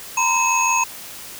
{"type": "tone cluster", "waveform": "sine", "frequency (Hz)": [932, 1018, 2587, 6610], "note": ["A#5", "C6", "E7", "G#8"], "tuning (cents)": [-1, -48, -33, -9], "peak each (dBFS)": -21, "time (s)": [0.17, 0.84], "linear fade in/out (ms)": 5, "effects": ["white hiss -36 dBFS RMS until 1.39 s"]}